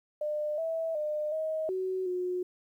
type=tone with pitch steps; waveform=sine; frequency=601 / 652 / 604 / 631 / 374.4 / 362 Hz; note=D5 / E5 / D5 / D#5 / F#4 / F#4; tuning=+40 / -19 / +48 / +24 / +20 / -38 cents; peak=-29 dBFS; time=0.21-2.43 s; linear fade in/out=5 ms; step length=370 ms; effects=11-bit